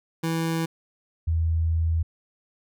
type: tone pair in turn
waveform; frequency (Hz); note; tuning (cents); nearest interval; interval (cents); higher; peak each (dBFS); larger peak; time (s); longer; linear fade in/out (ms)
25% pulse / sine; 163.9 / 81.75; E3 / E2; -10 / -14; octave; 1204; first; -20; neither; 0.23-0.66 / 1.27-2.03; second; 10
effects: none